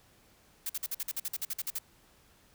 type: noise bursts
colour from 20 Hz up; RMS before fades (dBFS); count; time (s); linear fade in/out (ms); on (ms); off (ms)
blue; -34; 14; 0.66-1.787; 5; 35; 49
effects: pink hiss -63 dBFS RMS until 2.54 s